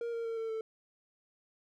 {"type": "tone with pitch steps", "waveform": "triangle", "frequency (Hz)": [468.5, 462.1, 455.7, 449.4, 443.2], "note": ["A#4", "A#4", "A#4", "A4", "A4"], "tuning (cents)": [9, -15, -39, 37, 13], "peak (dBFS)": -32, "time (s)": [0.01, 0.61], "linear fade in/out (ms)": 2, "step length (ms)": 120, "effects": []}